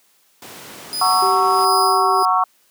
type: noise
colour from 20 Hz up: pink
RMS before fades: -36 dBFS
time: 0.42-1.65 s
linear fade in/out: 2 ms
type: tone with tremolo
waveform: sawtooth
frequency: 4978 Hz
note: D#8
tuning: in tune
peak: -17 dBFS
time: 0.93-2.25 s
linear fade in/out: 0 ms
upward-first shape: sine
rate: 1.5 Hz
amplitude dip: 75%
type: chord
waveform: sine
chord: F# dominant seventh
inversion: none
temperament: just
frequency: 740 / 925 / 1110 / 1332 Hz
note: F#5 / A#5 / C#6 / E6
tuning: 0 / -14 / +2 / +18 cents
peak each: -19 / -22 / -16 / -22 dBFS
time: 1.01-2.44 s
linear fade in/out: 5 ms
type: tone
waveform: sine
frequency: 384.7 Hz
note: G4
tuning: 33 cents flat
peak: -21 dBFS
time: 1.22-2.23 s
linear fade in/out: 5 ms
effects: white hiss -58 dBFS RMS until 2.7 s + high-pass 200 Hz 12 dB/octave